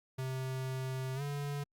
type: tone with pitch glide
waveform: square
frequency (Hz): 130.81 to 143.48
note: C3 to D3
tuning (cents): 0 to -40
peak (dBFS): -36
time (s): 0.18-1.64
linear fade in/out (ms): 10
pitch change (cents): +160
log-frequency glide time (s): 1.15-1.22
effects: Opus 48 kbps

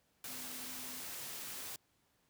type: tone in noise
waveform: sine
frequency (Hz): 253.4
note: B3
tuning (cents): +45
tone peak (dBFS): -55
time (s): 0.28-1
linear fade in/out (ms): 2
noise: white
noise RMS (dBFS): -45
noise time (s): 0.24-1.76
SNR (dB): -13
effects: pink hiss -75 dBFS RMS until 2.29 s + high-pass 60 Hz 12 dB/octave

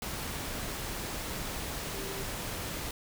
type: tone in noise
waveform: sine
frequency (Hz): 392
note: G4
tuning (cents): 0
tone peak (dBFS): -41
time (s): 1.94-2.23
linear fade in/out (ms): 2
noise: pink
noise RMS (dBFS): -37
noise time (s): 0.02-2.91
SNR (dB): -7
effects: none

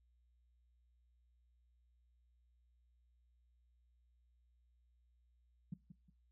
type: tone with echo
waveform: sine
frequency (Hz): 171.9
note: F3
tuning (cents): -27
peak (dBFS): -39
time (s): 5.72-5.74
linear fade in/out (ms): 5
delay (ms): 180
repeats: 2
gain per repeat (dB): -11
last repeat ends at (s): 6.1
effects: noise-tail reverb RT60 0.3 s tail -21 dB re dry + added 60 Hz sine -70 dBFS peak until 6.31 s

